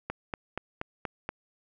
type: click train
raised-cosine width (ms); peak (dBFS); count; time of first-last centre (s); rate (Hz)
0.5; -17; 6; 0.1-1.29; 4.2
effects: none